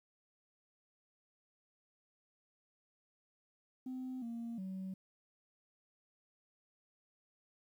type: tone with pitch steps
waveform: sine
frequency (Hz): 256.9 / 232.7 / 189.2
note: C4 / A#3 / F#3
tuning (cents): -32 / -3 / +39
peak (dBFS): -38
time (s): 3.86-4.94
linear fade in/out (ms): 5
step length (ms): 360
effects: tanh soft clip ceiling -38 dBFS + 12-bit